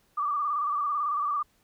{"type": "tone with vibrato", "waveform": "sine", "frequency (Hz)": 1174.7, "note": "D6", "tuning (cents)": 0, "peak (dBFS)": -25, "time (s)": [0.17, 1.43], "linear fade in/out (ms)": 10, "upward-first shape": "square", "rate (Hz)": 18, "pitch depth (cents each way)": 49, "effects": ["pink hiss -67 dBFS RMS until 1.63 s"]}